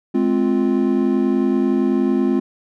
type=chord; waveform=triangle; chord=F minor; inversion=first; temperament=equal with one note detuned; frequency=211 / 261.6 / 349.2 Hz; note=Ab3 / C4 / F4; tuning=+28 / 0 / 0 cents; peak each=-18 / -16 / -18 dBFS; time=0.14-2.4 s; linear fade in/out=10 ms; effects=none